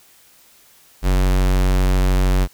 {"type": "tone", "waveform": "square", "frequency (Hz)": 46.49, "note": "F#1", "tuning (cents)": 9, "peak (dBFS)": -14, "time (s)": [1.02, 2.48], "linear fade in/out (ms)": 50, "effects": ["white hiss -51 dBFS RMS until 2.53 s"]}